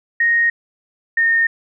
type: tone pair in turn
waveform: sine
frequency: 1864.7 / 1833.7 Hz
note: A#6 / A#6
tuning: 0 / -29 cents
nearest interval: unison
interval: 29 cents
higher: first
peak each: -12 dBFS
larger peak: neither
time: 0.2-0.5 / 1.17-1.47 s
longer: neither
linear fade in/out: 5 ms
effects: none